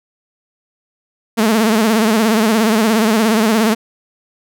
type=tone with vibrato; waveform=sawtooth; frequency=220 Hz; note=A3; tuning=in tune; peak=-7 dBFS; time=1.37-3.75 s; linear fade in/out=20 ms; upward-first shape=sine; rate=17 Hz; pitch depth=89 cents each way; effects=none